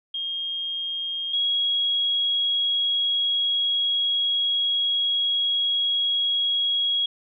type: tone pair in turn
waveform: sine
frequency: 3236 / 3310 Hz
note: G#7 / G#7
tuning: -46 / -6 cents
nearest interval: unison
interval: 40 cents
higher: second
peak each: -26 / -20 dBFS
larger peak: second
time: 0.14-1.33 / 1.33-7.06 s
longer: second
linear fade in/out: 5 ms
effects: none